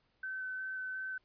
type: tone with vibrato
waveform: sine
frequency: 1526 Hz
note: G6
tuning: 47 cents flat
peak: -37 dBFS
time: 0.23-1.18 s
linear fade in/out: 5 ms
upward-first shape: square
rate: 2.8 Hz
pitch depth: 8 cents each way
effects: pink hiss -75 dBFS RMS until 1.24 s + resampled to 11025 Hz